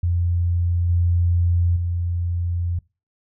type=tone with level steps; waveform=sine; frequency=86.8 Hz; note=F2; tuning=10 cents flat; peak=-17 / -15 / -20 dBFS; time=0.03-2.79 s; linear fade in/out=5 ms; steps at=0.89 / 1.76 s; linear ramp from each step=5 ms; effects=noise-tail reverb RT60 0.3 s tail -24 dB re dry